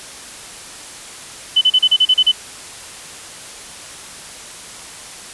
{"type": "tone bursts", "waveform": "sine", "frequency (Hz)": 3020, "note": "F#7", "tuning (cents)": 35, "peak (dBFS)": -8, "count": 9, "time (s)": [1.56, 2.318], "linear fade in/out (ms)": 10, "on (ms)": 54, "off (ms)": 34, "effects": ["white hiss -34 dBFS RMS until 5.33 s", "resampled to 24000 Hz"]}